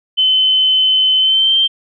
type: tone with pitch glide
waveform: sine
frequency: 3051 to 3144 Hz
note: G7 to G7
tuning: -48 to +4 cents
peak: -9 dBFS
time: 0.17-1.68 s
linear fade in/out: 20 ms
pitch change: +52 cents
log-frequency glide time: 1.18-1.57 s
effects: none